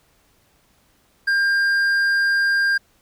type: tone with hard clipping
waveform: sine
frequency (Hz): 1600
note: G6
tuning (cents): +35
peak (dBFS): -17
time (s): 1.27-2.78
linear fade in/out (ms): 10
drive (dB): 5
effects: pink hiss -60 dBFS RMS until 3.01 s